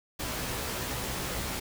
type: noise with comb filter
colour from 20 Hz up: pink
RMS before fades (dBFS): -34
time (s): 0.19-1.6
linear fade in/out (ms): 10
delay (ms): 16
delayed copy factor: +0.65
effects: none